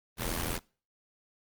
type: noise with amplitude modulation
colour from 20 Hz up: pink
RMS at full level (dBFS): -29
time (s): 0.17-0.6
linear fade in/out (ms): 50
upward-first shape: sine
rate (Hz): 84.1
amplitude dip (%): 80
effects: noise-tail reverb RT60 0.4 s tail -26 dB re dry + Opus 24 kbps